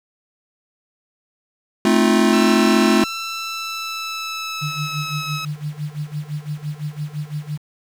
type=chord; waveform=square; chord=F dominant seventh; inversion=first; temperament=just; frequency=218.3 / 261.9 / 314.3 / 349.2 Hz; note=A3 / C4 / Eb4 / F4; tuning=-13 / +2 / +18 / 0 cents; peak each=-17 / -20 / -22 / -19 dBFS; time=1.85-3.04 s; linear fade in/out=2 ms
type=tone with pitch glide; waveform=15% pulse; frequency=1337 to 1287.7 Hz; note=E6 to E6; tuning=+24 to -41 cents; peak=-18 dBFS; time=2.33-5.45 s; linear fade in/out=2 ms; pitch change=-65 cents; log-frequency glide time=3.16-5.32 s
type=tone with tremolo; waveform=sine; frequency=149.5 Hz; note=D3; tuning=31 cents sharp; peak=-21 dBFS; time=4.61-7.58 s; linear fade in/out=20 ms; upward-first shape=sine; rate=5.9 Hz; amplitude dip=90%
effects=low-pass 10000 Hz 12 dB/octave + 7-bit